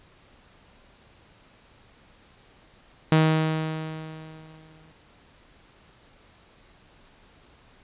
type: tone with exponential decay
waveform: sawtooth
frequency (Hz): 157.9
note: D#3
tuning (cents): +26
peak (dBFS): -11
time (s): 3.12-4.92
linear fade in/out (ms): 2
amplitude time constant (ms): 390
effects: pink hiss -56 dBFS RMS until 7.83 s + resampled to 8000 Hz